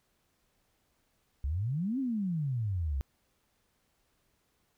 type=exponential two-way sweep; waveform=sine; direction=up then down; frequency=64 to 277.2 to 64 Hz; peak=-29 dBFS; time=1.44-3.01 s; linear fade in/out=0 ms; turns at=1.99 s; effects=pink hiss -74 dBFS RMS until 4.77 s